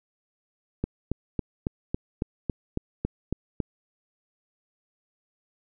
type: click train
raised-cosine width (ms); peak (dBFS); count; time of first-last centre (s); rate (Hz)
3; -13; 11; 0.84-3.602; 3.62
effects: none